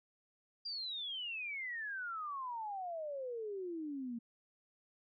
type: exponential sweep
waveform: sine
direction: down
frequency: 4832 to 227.7 Hz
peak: -39 dBFS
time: 0.65-4.19 s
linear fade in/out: 10 ms
effects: none